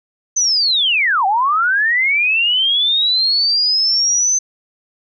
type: linear two-way sweep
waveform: sine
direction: down then up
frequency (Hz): 6200 to 744 to 6200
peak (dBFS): -12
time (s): 0.36-4.39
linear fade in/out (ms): 10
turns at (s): 1.26
effects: none